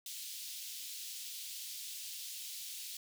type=high-pass noise; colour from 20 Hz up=pink; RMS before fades=-45 dBFS; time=0.06-2.97 s; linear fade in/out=2 ms; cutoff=3200 Hz; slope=24 dB/octave; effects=none